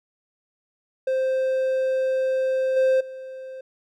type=tone with level steps; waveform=triangle; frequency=523.3 Hz; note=C5; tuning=in tune; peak=-18 / -14 / -32 dBFS; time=1.07-3.61 s; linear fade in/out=5 ms; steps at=2.76 / 3 s; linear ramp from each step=10 ms; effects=none